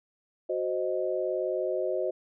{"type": "chord", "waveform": "sine", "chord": "C diminished", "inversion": "second", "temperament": "equal", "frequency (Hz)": [370, 523.3, 622.3], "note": ["Gb4", "C5", "Eb5"], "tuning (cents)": [0, 0, 0], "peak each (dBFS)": -31, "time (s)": [0.49, 2.11], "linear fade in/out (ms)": 10, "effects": []}